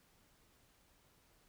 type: silence
effects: pink hiss -70 dBFS RMS until 1.48 s